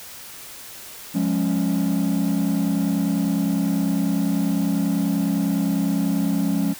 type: chord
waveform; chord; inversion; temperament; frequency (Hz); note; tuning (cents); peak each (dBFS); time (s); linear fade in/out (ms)
triangle; Db major; first; equal with one note detuned; 177.67 / 207.7 / 277.2; F3 / Ab3 / Db4; +30 / 0 / 0; -20; 1.14-6.74; 20
effects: tanh soft clip ceiling -13 dBFS + white hiss -39 dBFS RMS until 6.79 s